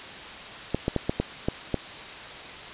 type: clicks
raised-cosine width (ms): 2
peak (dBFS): -10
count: 7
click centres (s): 0.746 / 0.881 / 0.963 / 1.095 / 1.2 / 1.485 / 1.743
effects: white hiss -39 dBFS RMS until 2.73 s + resampled to 8000 Hz

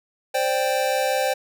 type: chord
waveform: square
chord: C suspended second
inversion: none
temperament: just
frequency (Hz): 523.3 / 588.7 / 784.9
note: C5 / D5 / G5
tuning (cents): 0 / +4 / +2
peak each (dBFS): -24 / -27 / -25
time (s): 0.34-1.34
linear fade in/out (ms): 10
effects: none

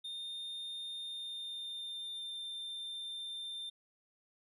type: tone with pitch glide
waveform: triangle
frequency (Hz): 3640 to 3588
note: A#7 to A7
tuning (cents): -42 to +33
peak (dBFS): -39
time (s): 0.04-3.7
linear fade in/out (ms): 10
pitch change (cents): -25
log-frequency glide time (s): 1-2.45
effects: none

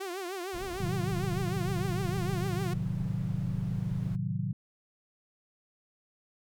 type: tone with vibrato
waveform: sawtooth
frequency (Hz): 370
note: F#4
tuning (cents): 0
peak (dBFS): -31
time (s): 0-2.74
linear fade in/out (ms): 10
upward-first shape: triangle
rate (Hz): 6.6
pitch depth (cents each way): 150
type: noise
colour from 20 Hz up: brown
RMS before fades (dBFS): -43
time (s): 0.53-4.16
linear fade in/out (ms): 10
type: chord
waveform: sine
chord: A diminished seventh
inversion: none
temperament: equal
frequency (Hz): 110 / 130.81 / 155.56 / 185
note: A2 / C3 / Eb3 / Gb3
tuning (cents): 0 / 0 / 0 / 0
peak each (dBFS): -35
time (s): 0.8-4.53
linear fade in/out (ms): 5
effects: none

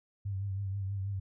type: tone with vibrato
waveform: sine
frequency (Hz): 98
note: G2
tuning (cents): 0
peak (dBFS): -32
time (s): 0.25-1.2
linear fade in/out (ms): 10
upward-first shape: triangle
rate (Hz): 6.2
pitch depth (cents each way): 59
effects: none

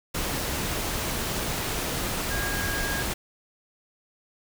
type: tone in noise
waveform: sine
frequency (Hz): 1631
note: G#6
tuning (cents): -32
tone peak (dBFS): -31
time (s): 2.3-3.03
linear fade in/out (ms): 10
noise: pink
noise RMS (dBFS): -29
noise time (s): 0.14-3.14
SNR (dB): -5
effects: none

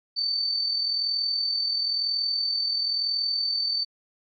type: tone with amplitude modulation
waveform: sine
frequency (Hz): 4553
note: C#8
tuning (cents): +45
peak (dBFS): -21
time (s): 0.16-3.85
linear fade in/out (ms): 20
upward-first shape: sine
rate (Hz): 41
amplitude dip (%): 45
effects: MP3 48 kbps

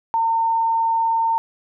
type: tone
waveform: sine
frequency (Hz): 909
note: A#5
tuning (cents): -44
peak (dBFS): -16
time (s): 0.14-1.38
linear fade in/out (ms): 0
effects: none

